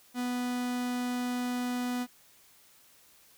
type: tone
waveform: 45% pulse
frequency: 246.9 Hz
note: B3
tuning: in tune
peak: -30 dBFS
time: 0.14-2.07 s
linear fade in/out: 50 ms
effects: white hiss -60 dBFS RMS until 3.37 s